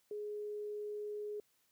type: tone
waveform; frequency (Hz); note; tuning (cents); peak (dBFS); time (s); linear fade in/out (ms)
sine; 418; G#4; +11; -39; 0.11-1.4; 2
effects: white hiss -75 dBFS RMS until 1.71 s + high-pass 60 Hz 12 dB/octave